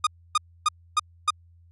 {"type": "tone bursts", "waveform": "45% pulse", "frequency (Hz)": 1227, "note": "D#6", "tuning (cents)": -25, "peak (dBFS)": -18, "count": 5, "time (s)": [0.04, 1.305], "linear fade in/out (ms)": 5, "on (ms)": 29, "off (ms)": 280, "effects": ["added 85 Hz sine -52 dBFS peak until 1.71 s", "resampled to 24000 Hz"]}